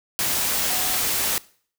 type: tone in noise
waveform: sine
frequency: 740 Hz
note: F#5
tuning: in tune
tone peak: -34 dBFS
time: 0.7-0.97 s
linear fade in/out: 0 ms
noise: white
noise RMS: -23 dBFS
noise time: 0.19-1.38 s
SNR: -14 dB
effects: noise-tail reverb RT60 0.5 s tail -21 dB re dry